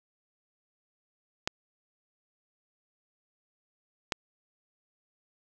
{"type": "clicks", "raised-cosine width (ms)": 0.2, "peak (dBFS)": -10, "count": 2, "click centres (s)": [1.475, 4.122], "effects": []}